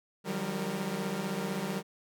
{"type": "tone cluster", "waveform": "sawtooth", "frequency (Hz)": [153.8, 181.9, 197.6, 463.9], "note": ["D#3", "F#3", "G3", "A#4"], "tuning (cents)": [-20, -29, 14, -8], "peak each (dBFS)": [-37, -33, -31, -37], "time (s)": [0.24, 1.83], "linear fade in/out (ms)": 50, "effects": []}